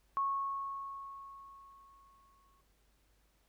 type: tone with exponential decay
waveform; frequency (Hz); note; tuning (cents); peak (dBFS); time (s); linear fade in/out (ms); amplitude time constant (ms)
sine; 1100; C#6; -14; -29; 0.17-2.61; 0; 530
effects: added 50 Hz sine -70 dBFS peak until 3.48 s + pink hiss -74 dBFS RMS until 3.48 s